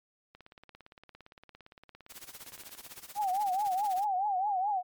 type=click train; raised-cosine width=0.3 ms; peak=-35 dBFS; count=47; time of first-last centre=0.35-2.979 s; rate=17.5 Hz
type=noise with tremolo; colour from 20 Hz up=white; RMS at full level=-45 dBFS; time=2.09-4.05 s; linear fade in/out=20 ms; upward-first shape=sine; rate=16 Hz; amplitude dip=85%
type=tone with vibrato; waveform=sine; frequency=784 Hz; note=G5; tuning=in tune; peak=-27 dBFS; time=3.15-4.83 s; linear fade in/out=50 ms; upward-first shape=triangle; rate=4.7 Hz; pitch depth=160 cents each way
effects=MP3 96 kbps